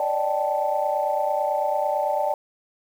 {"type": "tone cluster", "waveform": "sine", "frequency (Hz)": [578, 607, 778, 876], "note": ["D5", "D#5", "G5", "A5"], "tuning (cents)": [-28, -43, -13, -8], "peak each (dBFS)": -26, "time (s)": [0, 2.34], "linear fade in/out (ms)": 2, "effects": ["tanh soft clip ceiling -10 dBFS", "8-bit"]}